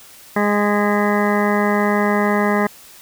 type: harmonic tone with a mistuned harmonic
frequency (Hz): 206.3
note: G#3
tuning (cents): -11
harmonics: 1 / 2 / 3 / 4 / 5 / 6 / 8 / 9 / 10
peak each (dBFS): -18 / -21 / -23 / -24 / -25 / -26 / -27 / -28 / -28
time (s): 0.36-2.67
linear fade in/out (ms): 5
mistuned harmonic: 10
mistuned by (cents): -44
effects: white hiss -43 dBFS RMS until 3.01 s